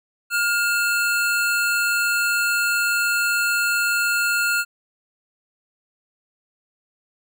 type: tone pair together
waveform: square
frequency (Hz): 1416 / 2667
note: F6 / E7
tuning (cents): +23 / +20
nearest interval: major seventh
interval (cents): 1097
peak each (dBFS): -20 / -26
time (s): 0.3-4.65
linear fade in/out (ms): 50
effects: none